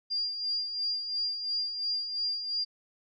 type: tone with tremolo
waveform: sine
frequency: 4798 Hz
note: D8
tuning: 36 cents sharp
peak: -27 dBFS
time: 0.1-2.65 s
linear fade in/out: 20 ms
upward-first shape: sine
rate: 2.9 Hz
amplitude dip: 55%
effects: none